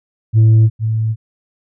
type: tone with echo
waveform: sine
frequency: 110.8 Hz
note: A2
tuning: 13 cents sharp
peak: -3 dBFS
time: 0.33-0.7 s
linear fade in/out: 50 ms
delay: 460 ms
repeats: 1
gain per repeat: -10 dB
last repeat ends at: 1.16 s
effects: tanh soft clip ceiling -5 dBFS